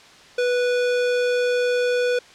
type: tone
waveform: square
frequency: 491.9 Hz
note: B4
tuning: 7 cents flat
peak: -19 dBFS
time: 0.38-2.19 s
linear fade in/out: 5 ms
effects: white hiss -47 dBFS RMS until 2.34 s + low-pass 5000 Hz 12 dB/octave